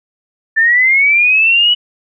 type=linear sweep; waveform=sine; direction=up; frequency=1760 to 2960 Hz; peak=-7 dBFS; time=0.56-1.75 s; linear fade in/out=20 ms; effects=none